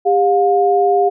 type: tone pair together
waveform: sine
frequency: 400 / 712.7 Hz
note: G4 / F5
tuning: +35 / +35 cents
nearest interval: minor seventh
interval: 1000 cents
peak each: -13 / -13 dBFS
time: 0.05-1.1 s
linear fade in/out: 20 ms
effects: none